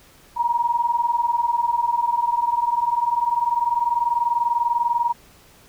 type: tone pair together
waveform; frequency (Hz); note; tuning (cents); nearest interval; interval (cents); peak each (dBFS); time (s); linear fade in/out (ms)
sine; 934.8 / 955; A#5 / A#5; +5 / +42; unison; 37; -22 / -20; 0.36-5.13; 20
effects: pink hiss -51 dBFS RMS until 5.68 s